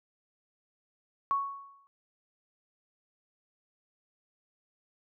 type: tone with exponential decay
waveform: sine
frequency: 1110 Hz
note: C#6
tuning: 2 cents sharp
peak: -23 dBFS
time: 1.31-1.87 s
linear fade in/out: 0 ms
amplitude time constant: 120 ms
effects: none